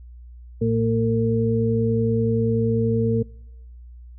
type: harmonic tone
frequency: 113.8 Hz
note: A#2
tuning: 41 cents flat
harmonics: 1 / 2 / 4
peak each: -22 / -22 / -22 dBFS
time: 0.61-3.23 s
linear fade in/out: 10 ms
effects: noise-tail reverb RT60 1.0 s tail -25 dB re dry + added 60 Hz sine -39 dBFS peak until 4.18 s